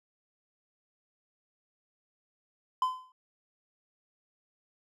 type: tone with exponential decay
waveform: triangle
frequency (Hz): 1022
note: C6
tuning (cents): -41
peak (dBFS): -20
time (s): 2.82-3.12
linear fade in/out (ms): 2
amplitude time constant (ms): 64
effects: none